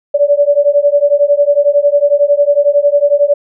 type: beating tone pair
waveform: sine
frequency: 571 / 582 Hz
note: D5 / D5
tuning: -49 / -16 cents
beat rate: 11 Hz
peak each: -10 dBFS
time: 0.14-3.34 s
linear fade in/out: 10 ms
effects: none